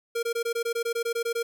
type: tone bursts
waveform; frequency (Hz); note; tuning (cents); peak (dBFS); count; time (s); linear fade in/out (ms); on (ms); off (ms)
square; 466.2; A#4; 0; -26; 13; 0.15-1.43; 10; 80; 20
effects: none